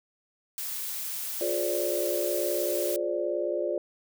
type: noise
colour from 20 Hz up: blue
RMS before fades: -34 dBFS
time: 0.58-2.96 s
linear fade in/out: 0 ms
type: chord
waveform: sine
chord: D half-diminished seventh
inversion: first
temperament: just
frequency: 352.4 / 422.9 / 528.6 / 587.3 Hz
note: F4 / Ab4 / C5 / D5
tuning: +16 / +31 / +18 / 0 cents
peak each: -31 / -35 / -33 / -30 dBFS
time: 1.41-3.78 s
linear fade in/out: 2 ms
effects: none